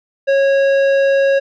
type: tone with tanh clipping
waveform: sine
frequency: 549 Hz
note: C#5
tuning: 17 cents flat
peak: -12 dBFS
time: 0.27-1.4 s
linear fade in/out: 20 ms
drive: 12 dB
effects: none